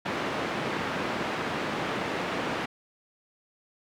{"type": "band-pass noise", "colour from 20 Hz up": "pink", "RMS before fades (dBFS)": -31, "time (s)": [0.05, 2.66], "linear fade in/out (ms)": 10, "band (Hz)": [210, 2500], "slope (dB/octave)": 12, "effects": []}